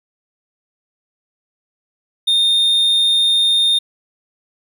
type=tone; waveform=triangle; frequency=3653 Hz; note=A#7; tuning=36 cents flat; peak=-10 dBFS; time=2.27-3.79 s; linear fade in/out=10 ms; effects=none